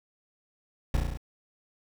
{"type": "noise with echo", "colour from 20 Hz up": "brown", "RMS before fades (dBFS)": -24, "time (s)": [0.94, 0.97], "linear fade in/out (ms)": 2, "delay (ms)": 34, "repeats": 6, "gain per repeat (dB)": -2, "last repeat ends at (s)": 1.174, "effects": []}